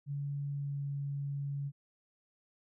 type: tone with pitch glide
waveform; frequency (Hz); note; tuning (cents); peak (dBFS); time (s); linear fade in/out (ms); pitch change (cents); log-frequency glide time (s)
sine; 142.1 to 141.04; C#3 to C#3; +43 to +30; -34; 0.06-1.72; 50; -13; 0.49-0.83
effects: none